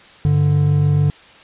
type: tone pair together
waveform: triangle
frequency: 100 / 146.99 Hz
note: G2 / D3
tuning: +35 / +2 cents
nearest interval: perfect fifth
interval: 667 cents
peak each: -16 / -11 dBFS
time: 0.25-1.1 s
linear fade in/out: 0 ms
effects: white hiss -44 dBFS RMS until 1.43 s + resampled to 8000 Hz